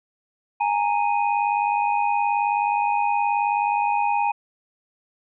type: tone cluster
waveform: sine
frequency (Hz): 826 / 925 / 2492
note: G#5 / A#5 / D#7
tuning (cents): -10 / -14 / +2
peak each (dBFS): -21 / -23 / -30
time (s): 0.6-4.32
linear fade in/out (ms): 10
effects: none